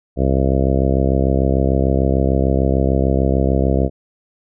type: harmonic tone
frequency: 66.7 Hz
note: C2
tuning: 34 cents sharp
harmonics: 1 / 2 / 3 / 4 / 5 / 6 / 7 / 8 / 9 / 10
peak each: -17 / -20 / -22 / -23 / -24 / -25 / -25 / -26 / -27 / -27 dBFS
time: 0.16-3.9 s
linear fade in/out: 50 ms
effects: none